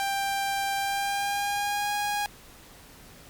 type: tone with pitch glide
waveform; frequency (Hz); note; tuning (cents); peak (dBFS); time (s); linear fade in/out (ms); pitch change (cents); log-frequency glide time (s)
sawtooth; 790 to 823.1; G5 to G#5; +13 to -16; -22; 0-2.26; 0; +71; 0.78-1.92
effects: pink hiss -50 dBFS RMS until 3.29 s + MP3 96 kbps